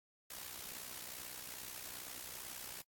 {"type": "noise with amplitude modulation", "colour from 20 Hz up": "white", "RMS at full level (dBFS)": -45, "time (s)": [0.3, 2.82], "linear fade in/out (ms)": 5, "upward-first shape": "sine", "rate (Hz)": 62.4, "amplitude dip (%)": 65, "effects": ["noise-tail reverb RT60 0.1 s tail -26 dB re dry", "AAC 64 kbps"]}